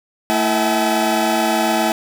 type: tone cluster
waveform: 40% pulse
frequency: 224.6 / 331.7 / 644 / 764 / 851 Hz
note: A3 / E4 / E5 / G5 / G#5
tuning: +36 / +11 / -41 / -45 / +42 cents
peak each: -21 dBFS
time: 0.3-1.92 s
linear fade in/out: 0 ms
effects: none